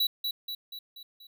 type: tone with echo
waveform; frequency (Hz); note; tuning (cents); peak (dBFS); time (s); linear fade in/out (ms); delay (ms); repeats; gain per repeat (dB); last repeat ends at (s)
square; 3932; B7; -8; -24; 0-0.07; 5; 240; 5; -5; 1.27
effects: none